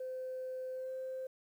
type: tone with pitch glide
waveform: sine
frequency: 515 to 521 Hz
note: C5 to C5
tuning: -28 to -7 cents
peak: -37 dBFS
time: 0-1.27 s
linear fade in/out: 5 ms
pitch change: +21 cents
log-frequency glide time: 0.72-0.92 s
effects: tanh soft clip ceiling -35 dBFS + 11-bit